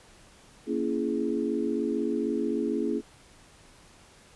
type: chord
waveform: sine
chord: A# half-diminished seventh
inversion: none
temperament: just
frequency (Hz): 233.1 / 279.7 / 335.6 / 419.5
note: A#3 / C#4 / E4 / G#4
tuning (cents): 0 / +16 / +31 / +17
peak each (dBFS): -31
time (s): 0.66-3.02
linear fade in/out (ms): 50
effects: pink hiss -55 dBFS RMS until 4.35 s + resampled to 24000 Hz